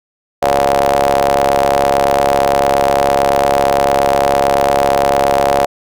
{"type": "ring-modulated tone", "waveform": "sawtooth", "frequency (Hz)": 68.8, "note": "C#2", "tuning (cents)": -12, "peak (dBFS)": -3, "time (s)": [0.42, 5.66], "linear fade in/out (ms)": 10, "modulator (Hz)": 640, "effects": []}